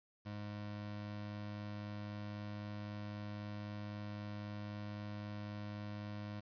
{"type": "tone", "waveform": "25% pulse", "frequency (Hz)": 103.83, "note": "G#2", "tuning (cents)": 0, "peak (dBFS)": -39, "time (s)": [0.25, 6.41], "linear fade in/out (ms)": 20, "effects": ["resampled to 11025 Hz", "11-bit"]}